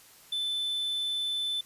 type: tone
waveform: triangle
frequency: 3520 Hz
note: A7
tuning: in tune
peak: -27 dBFS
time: 0.32-1.61 s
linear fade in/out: 5 ms
effects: white hiss -55 dBFS RMS until 1.65 s + resampled to 32000 Hz